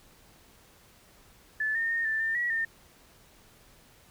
sine tone with pitch steps, 1740 / 1824 / 1838 / 1768 / 1801 / 1924 / 1814 Hz, A6 / A#6 / A#6 / A6 / A6 / B6 / A#6, -20 / -38 / -25 / +8 / +40 / -46 / -48 cents, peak -26 dBFS, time 1.6-2.65 s, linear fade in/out 5 ms, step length 150 ms, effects pink hiss -58 dBFS RMS until 4.1 s

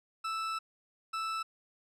40% pulse tone bursts at uneven times, 1318.5 Hz, E6, in tune, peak -32 dBFS, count 2, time 0.24-0.59 / 1.13-1.43 s, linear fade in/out 10 ms, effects low-pass 7000 Hz 12 dB/octave

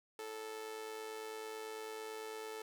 sawtooth tone with amplitude modulation, 438.2 Hz, A4, 7 cents flat, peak -37 dBFS, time 0.19-2.62 s, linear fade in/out 2 ms, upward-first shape sine, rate 109 Hz, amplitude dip 55%, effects none

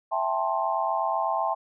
sine chord, A minor seventh, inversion second, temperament just, 660 / 792 / 880 / 1056 Hz, E5 / G5 / A5 / C6, +2 / +18 / 0 / +16 cents, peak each -29 dBFS, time 0.11-1.55 s, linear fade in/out 20 ms, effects none

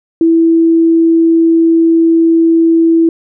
sine tone, 329.6 Hz, E4, in tune, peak -5 dBFS, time 0.21-3.09 s, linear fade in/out 2 ms, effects none

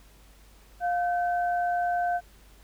sine tone pair together, 705 / 1533.2 Hz, F5 / G6, +16 / -39 cents, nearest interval octave + minor second, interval 1345 cents, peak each -24 / -34 dBFS, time 0.8-2.21 s, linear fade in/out 50 ms, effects added 50 Hz sine -53 dBFS peak until 2.63 s + pink hiss -58 dBFS RMS until 2.63 s

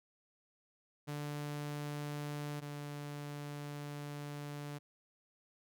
sawtooth tone pair in turn, 146.83 / 145.65 Hz, D3 / D3, 0 / -14 cents, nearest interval unison, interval 14 cents, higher first, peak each -35 / -38 dBFS, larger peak first, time 1.07-2.61 / 2.61-4.79 s, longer second, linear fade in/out 20 ms, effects none

